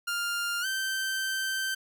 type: tone with pitch glide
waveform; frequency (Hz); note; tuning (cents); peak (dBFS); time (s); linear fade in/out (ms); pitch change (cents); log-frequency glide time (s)
sawtooth; 1400 to 1553.4; F6 to G6; +4 to -16; -25; 0.07-1.75; 10; +180; 0.61-0.66
effects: 11-bit